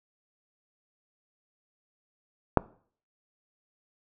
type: click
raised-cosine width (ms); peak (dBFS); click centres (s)
1; -3; 2.573
effects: noise-tail reverb RT60 0.5 s tail -22 dB re dry